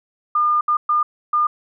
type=tone bursts at uneven times; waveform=sine; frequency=1209 Hz; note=D6; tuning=50 cents sharp; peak=-14 dBFS; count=4; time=0.35-0.61 / 0.68-0.77 / 0.89-1.03 / 1.33-1.47 s; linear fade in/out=5 ms; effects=none